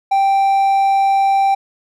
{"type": "tone", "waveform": "triangle", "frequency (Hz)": 784, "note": "G5", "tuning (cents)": 0, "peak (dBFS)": -9, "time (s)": [0.11, 1.55], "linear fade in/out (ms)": 10, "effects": []}